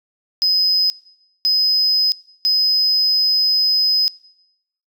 sine tone bursts at uneven times, 5040 Hz, D#8, 21 cents sharp, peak -11 dBFS, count 3, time 0.42-0.9 / 1.45-2.12 / 2.45-4.08 s, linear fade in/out 0 ms, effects noise-tail reverb RT60 0.8 s tail -23 dB re dry + tanh soft clip ceiling -11 dBFS

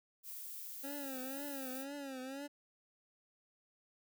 violet noise, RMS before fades -47 dBFS, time 0.23-1.86 s, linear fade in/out 50 ms
25% pulse tone with vibrato, 271.5 Hz, C#4, 36 cents flat, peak -39 dBFS, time 0.83-2.48 s, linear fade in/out 20 ms, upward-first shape triangle, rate 2 Hz, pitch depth 120 cents each way
effects none

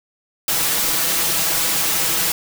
white noise with comb filter, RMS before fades -19 dBFS, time 0.48-2.32 s, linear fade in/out 2 ms, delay 6.1 ms, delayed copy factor +0.9, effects none

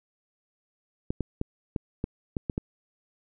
clicks, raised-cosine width 3 ms, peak -15 dBFS, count 8, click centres 1.105 / 1.207 / 1.414 / 1.762 / 2.041 / 2.368 / 2.498 / 2.579 s, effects none

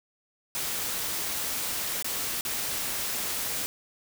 white noise with dropouts, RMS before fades -31 dBFS, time 0.55-3.66 s, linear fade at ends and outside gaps 0 ms, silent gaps 2.025-2.045 / 2.409-2.451 s, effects none

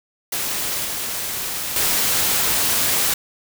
white noise with level steps, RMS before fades -24 / -26 / -19 dBFS, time 0.32-3.14 s, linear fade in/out 5 ms, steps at 0.85 / 1.76 s, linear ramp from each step 2 ms, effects none

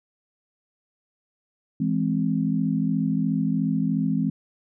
sine chord, E augmented, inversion none, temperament equal, 164.81 / 207.7 / 261.6 Hz, E3 / G#3 / B#3, 0 / 0 / 0 cents, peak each -25 dBFS, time 1.8-4.3 s, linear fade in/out 5 ms, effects none

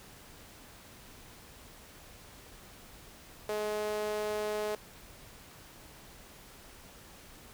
sawtooth tone with high-pass filter, 211.4 Hz, G#3, 31 cents sharp, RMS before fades -34 dBFS, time 3.49-4.75 s, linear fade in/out 0 ms, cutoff 500 Hz, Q 4.7, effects pink hiss -53 dBFS RMS until 7.53 s

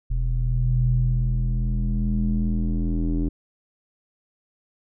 square tone with low-pass filter sweep, 41.2 Hz, E1, in tune, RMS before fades -22 dBFS, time 0.1-3.29 s, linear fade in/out 10 ms, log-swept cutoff 95 to 300 Hz, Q 4.9, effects none

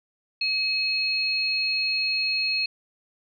sine tone pair together, 2552 / 4292 Hz, D#7 / C8, +43 / +43 cents, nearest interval major sixth, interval 900 cents, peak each -25 dBFS, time 0.41-2.66 s, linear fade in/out 5 ms, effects none

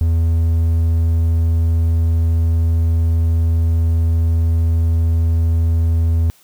triangle tone, 82.41 Hz, E2, in tune, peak -10 dBFS, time 0.01-6.3 s, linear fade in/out 0 ms, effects white hiss -51 dBFS RMS until 6.43 s

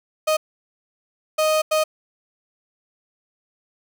35% pulse tone bursts at uneven times, 622.3 Hz, D#5, in tune, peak -15 dBFS, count 3, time 0.27-0.37 / 1.38-1.62 / 1.71-1.84 s, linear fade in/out 10 ms, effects none

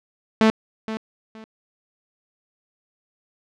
sawtooth tone with echo, 220 Hz, A3, in tune, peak -9 dBFS, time 0.41-0.5 s, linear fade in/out 0 ms, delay 470 ms, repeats 2, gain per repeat -13 dB, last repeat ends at 1.44 s, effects low-pass 4000 Hz 12 dB/octave

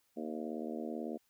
harmonic tone with a mistuned harmonic, 78.2 Hz, D#2, 9 cents sharp, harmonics 3 / 4 / 5 / 6 / 7 / 8 / 9, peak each -41 / -43 / -45 / -47 / -48 / -49 / -50 dBFS, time 0.16-1.18 s, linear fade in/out 20 ms, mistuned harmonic 9, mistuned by -28 cents, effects white hiss -75 dBFS RMS until 1.29 s

